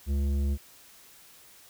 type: tone with tanh clipping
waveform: triangle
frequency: 70.1 Hz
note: C#2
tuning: 20 cents sharp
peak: -26 dBFS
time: 0.06-0.58 s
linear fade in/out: 50 ms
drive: 15 dB
effects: white hiss -54 dBFS RMS until 1.69 s